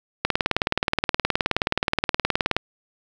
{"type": "click train", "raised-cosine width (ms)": 0.3, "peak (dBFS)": -3, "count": 45, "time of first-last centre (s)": [0.25, 2.566], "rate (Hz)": 19, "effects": ["7-bit"]}